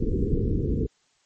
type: low-pass noise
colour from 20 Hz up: pink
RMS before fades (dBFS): -24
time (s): 0-0.87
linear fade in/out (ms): 10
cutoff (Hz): 470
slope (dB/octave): 96
effects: white hiss -66 dBFS RMS until 1.25 s + MP3 32 kbps